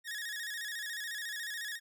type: tone with vibrato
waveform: sawtooth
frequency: 1770 Hz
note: A6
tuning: 10 cents sharp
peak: -34 dBFS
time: 0.04-1.8 s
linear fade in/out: 50 ms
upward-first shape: square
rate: 14 Hz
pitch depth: 80 cents each way
effects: none